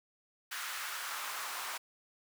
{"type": "noise with high-pass filter sweep", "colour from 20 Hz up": "pink", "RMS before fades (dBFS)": -40, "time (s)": [0.51, 1.78], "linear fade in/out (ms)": 10, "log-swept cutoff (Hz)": [1500, 980], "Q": 1.9, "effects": []}